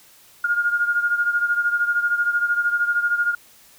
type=beating tone pair; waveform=sine; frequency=1418 / 1431 Hz; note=F6 / F6; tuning=+26 / +42 cents; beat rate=13 Hz; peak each=-19 / -24 dBFS; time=0.44-3.35 s; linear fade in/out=5 ms; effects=white hiss -51 dBFS RMS until 3.78 s